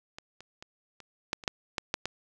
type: clicks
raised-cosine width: 0.2 ms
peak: -24 / -29 / -26 / -30 / -11 / -27 / -9 / -12 / -10 / -14 dBFS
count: 10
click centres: 0.185 / 0.406 / 0.625 / 1.003 / 1.331 / 1.438 / 1.478 / 1.782 / 1.941 / 2.056 s
effects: none